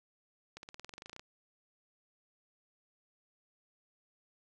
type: accelerating click train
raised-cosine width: 0.2 ms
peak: -29 dBFS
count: 15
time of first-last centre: 0.57-1.195 s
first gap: 61 ms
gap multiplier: 0.95
effects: none